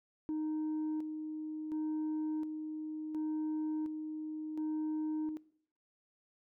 sine tone with tremolo, 309.7 Hz, D#4, 8 cents flat, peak -31 dBFS, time 0.29-5.37 s, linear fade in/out 0 ms, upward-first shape square, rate 0.7 Hz, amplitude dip 55%, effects noise-tail reverb RT60 0.7 s tail -22 dB re dry + tanh soft clip ceiling -32 dBFS

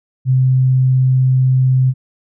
sine tone, 129.7 Hz, C3, 15 cents flat, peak -9 dBFS, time 0.25-1.94 s, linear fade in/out 50 ms, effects none

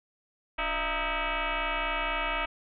sine tone with frequency modulation, 672 Hz, E5, 33 cents sharp, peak -27 dBFS, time 0.58-2.46 s, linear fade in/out 10 ms, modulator 320 Hz, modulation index 6.8, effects none

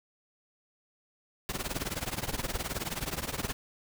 pink noise with tremolo, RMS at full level -31 dBFS, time 1.49-3.53 s, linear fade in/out 0 ms, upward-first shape triangle, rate 19 Hz, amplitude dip 95%, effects none

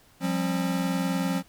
square tone cluster, 177.9 / 197.7 / 268.1 Hz, F3 / G3 / C4, +32 / +15 / +42 cents, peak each -28 / -33 / -30 dBFS, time 0.2-1.43 s, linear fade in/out 50 ms, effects pink hiss -58 dBFS RMS until 1.48 s

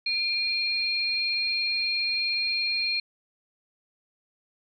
sine tone pair together, 2405 / 4208 Hz, D7 / C8, +41 / +9 cents, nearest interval minor seventh, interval 968 cents, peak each -28 / -26 dBFS, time 0.06-3 s, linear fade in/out 5 ms, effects none

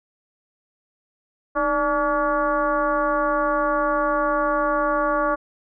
sine tone with frequency modulation, 864 Hz, A5, 32 cents flat, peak -18 dBFS, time 1.55-5.36 s, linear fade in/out 20 ms, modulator 278 Hz, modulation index 1.9, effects none

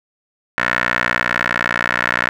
15% pulse tone with band-pass filter, 60.3 Hz, B1, 41 cents flat, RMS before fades -19 dBFS, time 0.58-2.29 s, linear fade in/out 0 ms, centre 1700 Hz, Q 3.2, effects none

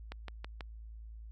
click train, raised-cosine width 0.3 ms, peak -26 dBFS, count 4, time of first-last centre 0.12-0.608 s, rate 6.15 Hz, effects added 55 Hz sine -45 dBFS peak until 1.31 s

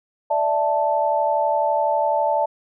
sine chord, D suspended second, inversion none, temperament equal, 587.3 / 659.3 / 880 Hz, D5 / E5 / A5, 0 / 0 / 0 cents, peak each -22 / -23 / -20 dBFS, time 0.3-2.46 s, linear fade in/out 10 ms, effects none

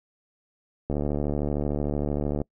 click train, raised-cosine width 2 ms, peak -14 dBFS, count 112, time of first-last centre 0.9-2.416 s, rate 73.2 Hz, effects noise-tail reverb RT60 0.1 s tail -26 dB re dry

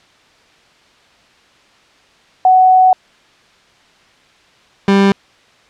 sine / 30% pulse tone pair in turn, 745 / 197.33 Hz, F#5 / G3, +12 / +12 cents, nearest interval octave + major seventh, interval 2300 cents, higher first, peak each -5 dBFS, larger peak neither, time 2.45-2.93 / 4.88-5.12 s, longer first, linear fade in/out 2 ms, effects white hiss -49 dBFS RMS until 5.69 s + low-pass 4000 Hz 12 dB/octave

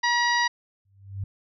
harmonic tone, 958 Hz, A#5, 47 cents sharp, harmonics 1 / 2 / 3 / 4 / 5 / 6, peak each -24 / -23 / -37 / -32 / -31 / -35 dBFS, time 0.03-0.48 s, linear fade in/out 10 ms
sine tone with exponential growth, 98 Hz, G2, in tune, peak -25 dBFS, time 0.85-1.24 s, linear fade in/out 5 ms, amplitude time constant 83 ms
effects none

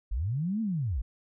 sine linear two-way sweep, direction up then down, 41.2 to 229.4 to 43.97 Hz, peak -27 dBFS, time 0.11-1.02 s, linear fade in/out 10 ms, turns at 0.61 s, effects none

